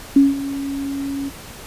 sine tone with ADSR envelope, 277.2 Hz, C#4, in tune, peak -6 dBFS, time 0.16-1.3 s, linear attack 5 ms, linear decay 180 ms, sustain -16 dB, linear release 21 ms, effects pink hiss -37 dBFS RMS until 1.66 s + resampled to 32000 Hz

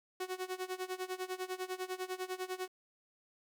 sawtooth tone with tremolo, 370 Hz, F#4, in tune, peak -31 dBFS, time 0.2-2.68 s, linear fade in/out 5 ms, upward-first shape sine, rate 10 Hz, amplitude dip 90%, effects 11-bit

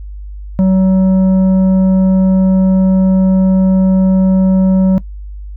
triangle tone with tanh clipping, 188.5 Hz, F#3, 32 cents sharp, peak -8 dBFS, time 0.59-4.98 s, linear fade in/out 0 ms, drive 12 dB, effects noise-tail reverb RT60 0.1 s tail -18 dB re dry + added 50 Hz sine -24 dBFS peak until 5.56 s

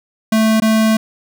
square tone with dropouts, 220 Hz, A3, in tune, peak -11 dBFS, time 0.32-0.97 s, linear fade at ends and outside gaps 5 ms, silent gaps 0.601-0.62 s, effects none

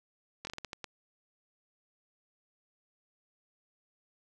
slowing click train, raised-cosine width 0.2 ms, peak -22 dBFS, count 8, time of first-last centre 0.45-0.843 s, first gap 21 ms, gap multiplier 1.32, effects none

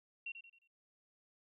sine tone with echo, 2737 Hz, F7, 36 cents flat, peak -40 dBFS, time 0.26-0.32 s, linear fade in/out 5 ms, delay 89 ms, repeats 4, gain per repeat -8 dB, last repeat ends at 0.676 s, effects none

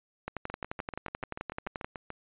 two click trains, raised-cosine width 0.5 ms, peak -19 / -23 dBFS, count 19 / 12, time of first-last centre 0.28-1.845 / 0.5-2.103 s, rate 11.5 / 6.86 Hz, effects resampled to 8000 Hz

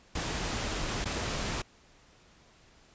pink noise with dropouts, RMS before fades -33 dBFS, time 0.15-1.62 s, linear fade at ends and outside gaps 5 ms, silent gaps 1.045-1.055 s, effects pink hiss -60 dBFS RMS until 2.94 s + resampled to 16000 Hz

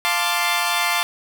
15% pulse chord, D minor seventh, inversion first, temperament equal, 698.5 / 880 / 1046.5 / 1174.7 Hz, F5 / A5 / C6 / D6, 0 / 0 / 0 / 0 cents, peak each -18 dBFS, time 0.05-1.03 s, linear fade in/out 0 ms, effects none

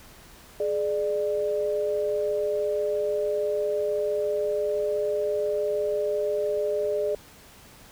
sine tone pair together, 420.9 / 594.9 Hz, G#4 / D5, +23 / +22 cents, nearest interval tritone, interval 599 cents, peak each -26 dBFS, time 0.6-7.15 s, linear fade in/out 2 ms, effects pink hiss -50 dBFS RMS until 7.91 s

